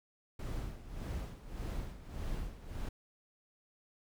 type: noise with tremolo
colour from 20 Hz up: brown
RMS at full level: -38 dBFS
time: 0.39-2.89 s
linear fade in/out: 5 ms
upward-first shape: sine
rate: 1.7 Hz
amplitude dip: 75%
effects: none